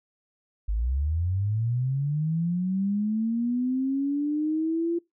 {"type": "linear sweep", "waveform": "sine", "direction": "up", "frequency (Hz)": [48.82, 343.4], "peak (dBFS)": -23, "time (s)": [0.68, 4.99], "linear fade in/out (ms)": 10, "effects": ["noise-tail reverb RT60 0.2 s tail -24 dB re dry"]}